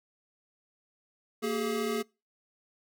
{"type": "tone cluster", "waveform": "square", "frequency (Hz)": [230.6, 387, 422.3], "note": ["A#3", "G4", "G#4"], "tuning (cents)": [-19, -22, 29], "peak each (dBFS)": [-34, -37, -32], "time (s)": [1.42, 2.03], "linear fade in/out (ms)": 20, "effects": ["noise-tail reverb RT60 0.3 s tail -26 dB re dry"]}